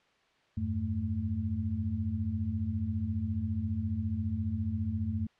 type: tone cluster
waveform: sine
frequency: 87 / 101.6 / 220.5 Hz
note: F2 / G#2 / A3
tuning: -6 / -38 / +4 cents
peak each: -34 / -34 / -34 dBFS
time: 0.57-5.27 s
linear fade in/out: 5 ms
effects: white hiss -67 dBFS RMS until 5.39 s + low-pass 3000 Hz 12 dB/octave